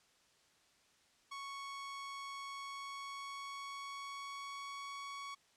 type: tone with pitch glide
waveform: sawtooth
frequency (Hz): 1108.7 to 1118.3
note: C#6 to C#6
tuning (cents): 0 to +15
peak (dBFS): -40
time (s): 1.31-5.35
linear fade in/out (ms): 10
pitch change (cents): +15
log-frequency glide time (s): 2.5-4.96
effects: white hiss -70 dBFS RMS until 5.56 s + low-pass 7000 Hz 12 dB/octave